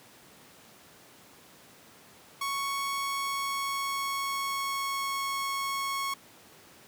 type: tone with pitch glide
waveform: sawtooth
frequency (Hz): 1108.7 to 1100.4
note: C#6 to C#6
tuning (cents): 0 to -13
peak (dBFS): -26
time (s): 2.41-6.14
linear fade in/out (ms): 5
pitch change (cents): -13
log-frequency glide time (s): 2.93-5.23
effects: pink hiss -54 dBFS RMS until 6.87 s + high-pass 150 Hz 12 dB/octave